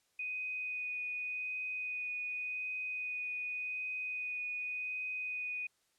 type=tone with vibrato; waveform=sine; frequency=2489 Hz; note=D#7; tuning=in tune; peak=-36 dBFS; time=0.19-5.67 s; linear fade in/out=5 ms; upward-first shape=sine; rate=0.87 Hz; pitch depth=10 cents each way; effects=white hiss -75 dBFS RMS until 5.98 s + low-pass 10000 Hz 12 dB/octave